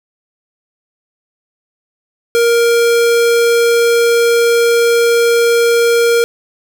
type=tone; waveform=square; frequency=468.5 Hz; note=A#4; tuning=9 cents sharp; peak=-9 dBFS; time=2.35-6.24 s; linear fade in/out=0 ms; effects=none